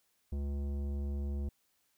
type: tone with tanh clipping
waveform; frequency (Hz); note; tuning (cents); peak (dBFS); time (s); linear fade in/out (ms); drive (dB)
sine; 70.7; C#2; +35; -35; 0.32-1.49; 5; 14
effects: white hiss -75 dBFS RMS until 1.97 s